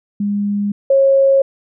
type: tone pair in turn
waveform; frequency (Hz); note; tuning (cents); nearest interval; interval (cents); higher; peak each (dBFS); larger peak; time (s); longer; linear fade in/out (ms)
sine; 203.8 / 544.1; G#3 / C#5; -32 / -32; octave + perfect fourth; 1700; second; -15 / -8; second; 0.2-0.72 / 0.9-1.42; neither; 5
effects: none